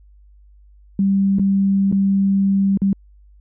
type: tone with dropouts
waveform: sine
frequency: 196 Hz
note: G3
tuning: in tune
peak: -13 dBFS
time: 0.99-2.93 s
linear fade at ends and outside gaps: 2 ms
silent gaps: 1.386-1.395 / 1.916-1.925 / 2.774-2.818 s
effects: added 50 Hz sine -45 dBFS peak until 3.4 s